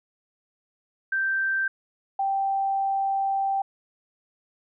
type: tone pair in turn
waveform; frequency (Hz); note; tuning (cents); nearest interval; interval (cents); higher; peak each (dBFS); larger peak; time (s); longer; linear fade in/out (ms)
sine; 1565 / 782.5; G6 / G5; -3 / -3; octave; 1200; first; -22; neither; 1.12-1.68 / 2.19-3.62; second; 5
effects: none